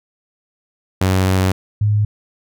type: tone pair in turn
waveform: sawtooth / sine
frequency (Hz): 94 / 104.87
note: F#2 / G#2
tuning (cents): +28 / +17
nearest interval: major second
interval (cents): 189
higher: second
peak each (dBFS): -9 / -12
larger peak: first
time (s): 1.01-1.52 / 1.81-2.05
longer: first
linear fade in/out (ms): 5
effects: none